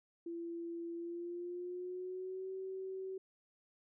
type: tone with pitch glide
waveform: sine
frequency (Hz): 338.3 to 379.7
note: E4 to F#4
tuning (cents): +45 to +45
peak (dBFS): -40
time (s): 0.26-3.18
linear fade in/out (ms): 5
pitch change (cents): +200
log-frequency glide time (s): 0.94-2.51
effects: none

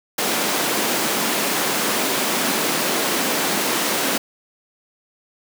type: high-pass noise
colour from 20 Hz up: pink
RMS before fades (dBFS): -21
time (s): 0.18-4.18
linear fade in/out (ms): 5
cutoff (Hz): 210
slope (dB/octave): 24
effects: none

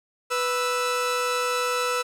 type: tone pair together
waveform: sawtooth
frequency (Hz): 493.9 / 1318.5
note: B4 / E6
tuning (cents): 0 / 0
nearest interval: octave + perfect fourth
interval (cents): 1700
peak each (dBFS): -22 / -22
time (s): 0.3-2.03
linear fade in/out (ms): 20
effects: low-pass 11000 Hz 12 dB/octave + 9-bit

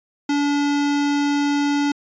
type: tone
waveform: square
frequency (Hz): 287.5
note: D4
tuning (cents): -37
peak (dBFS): -18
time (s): 0.29-1.92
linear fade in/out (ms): 5
effects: resampled to 16000 Hz

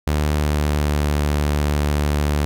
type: tone with pitch glide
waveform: sawtooth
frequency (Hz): 74.9 to 73.61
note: D2 to D2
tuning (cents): +35 to +5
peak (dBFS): -13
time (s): 0.07-2.45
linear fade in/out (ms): 0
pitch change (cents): -30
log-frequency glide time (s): 0.22-1.1
effects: none

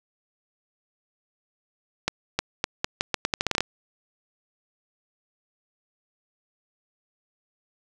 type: accelerating click train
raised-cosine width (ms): 0.2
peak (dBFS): -5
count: 14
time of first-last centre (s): 2.08-3.606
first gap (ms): 310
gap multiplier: 0.81
effects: none

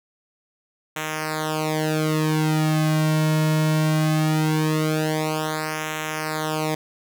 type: tone with flanger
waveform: sawtooth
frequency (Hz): 155.56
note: D#3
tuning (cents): 0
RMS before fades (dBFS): -22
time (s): 0.96-6.75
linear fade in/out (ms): 5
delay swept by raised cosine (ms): 0.21 to 2.51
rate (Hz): 0.2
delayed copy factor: -1
effects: none

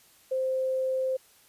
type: tone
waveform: sine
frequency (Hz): 522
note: C5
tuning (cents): -4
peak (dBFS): -25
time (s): 0.31-1.17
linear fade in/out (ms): 10
effects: white hiss -59 dBFS RMS until 1.48 s + resampled to 32000 Hz

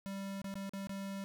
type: tone with dropouts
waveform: square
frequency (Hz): 196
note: G3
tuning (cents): 0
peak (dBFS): -40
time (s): 0.06-1.24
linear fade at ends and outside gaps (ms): 0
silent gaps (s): 0.417-0.443 / 0.54-0.555 / 0.694-0.735 / 0.871-0.894
effects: none

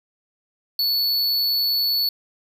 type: tone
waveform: square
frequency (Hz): 4435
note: C#8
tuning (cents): 0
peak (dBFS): -19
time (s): 0.79-2.09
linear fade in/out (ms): 2
effects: none

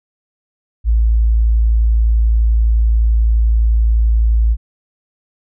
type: tone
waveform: sine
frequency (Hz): 55.8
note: A1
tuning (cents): +25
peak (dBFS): -9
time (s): 0.84-4.57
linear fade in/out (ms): 50
effects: none

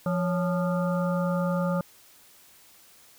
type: harmonic tone with a mistuned harmonic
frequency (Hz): 174.3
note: F3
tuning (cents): -3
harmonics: 1 / 3 / 5 / 7 / 8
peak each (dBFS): -25 / -29 / -38 / -35 / -40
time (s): 0.06-1.81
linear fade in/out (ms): 2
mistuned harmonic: 3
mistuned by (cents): +97
effects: white hiss -55 dBFS RMS until 3.18 s

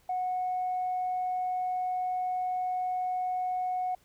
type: tone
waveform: sine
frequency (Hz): 734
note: F#5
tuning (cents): -14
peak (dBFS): -27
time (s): 0.09-3.95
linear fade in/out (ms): 5
effects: tanh soft clip ceiling -24 dBFS + pink hiss -65 dBFS RMS until 4.04 s

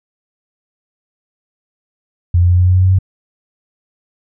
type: tone with pitch steps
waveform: sine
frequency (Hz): 87.31 / 88.27 / 89.25 / 90.23 / 91.23 / 92.23 / 93.25 / 94.28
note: F2 / F2 / F2 / F#2 / F#2 / F#2 / F#2 / F#2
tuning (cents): 0 / +19 / +38 / -43 / -24 / -5 / +14 / +33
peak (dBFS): -7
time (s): 2.34-2.988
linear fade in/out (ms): 5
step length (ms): 81
effects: none

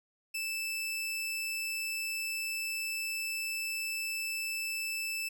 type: tone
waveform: sawtooth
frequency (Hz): 2637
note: E7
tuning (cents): 0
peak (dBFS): -30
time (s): 0.34-5.29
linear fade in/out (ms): 10
effects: none

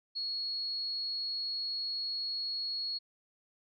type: tone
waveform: sine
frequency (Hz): 4332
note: C#8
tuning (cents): -41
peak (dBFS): -33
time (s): 0.15-2.99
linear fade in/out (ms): 20
effects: none

